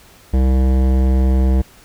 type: tone with hard clipping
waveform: sine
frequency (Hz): 65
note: C2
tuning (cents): -11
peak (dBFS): -13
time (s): 0.33-1.62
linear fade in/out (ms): 10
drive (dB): 16
effects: pink hiss -46 dBFS RMS until 1.84 s